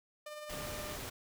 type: tone with tremolo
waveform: sawtooth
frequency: 600 Hz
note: D5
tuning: 37 cents sharp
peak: -38 dBFS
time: 0.26-0.96 s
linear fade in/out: 5 ms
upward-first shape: triangle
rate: 19 Hz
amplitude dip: 45%
type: noise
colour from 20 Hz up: pink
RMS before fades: -43 dBFS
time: 0.49-1.1 s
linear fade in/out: 10 ms
effects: none